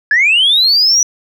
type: linear sweep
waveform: sine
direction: up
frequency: 1658 to 5920 Hz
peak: -6 dBFS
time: 0.11-1.03 s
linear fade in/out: 2 ms
effects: tanh soft clip ceiling -4 dBFS